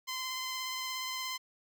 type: tone with vibrato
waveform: 10% pulse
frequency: 1033 Hz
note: C6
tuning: 22 cents flat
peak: -27 dBFS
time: 0.07-1.38 s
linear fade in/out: 20 ms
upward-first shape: sine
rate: 17 Hz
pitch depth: 14 cents each way
effects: none